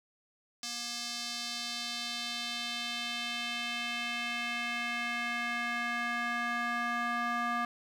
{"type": "tone with band-pass filter sweep", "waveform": "square", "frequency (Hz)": 238, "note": "A#3", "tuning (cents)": 36, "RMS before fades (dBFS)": -35, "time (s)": [0.63, 7.65], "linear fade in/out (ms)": 2, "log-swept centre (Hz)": [5400, 1300], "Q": 1.9, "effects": ["10-bit"]}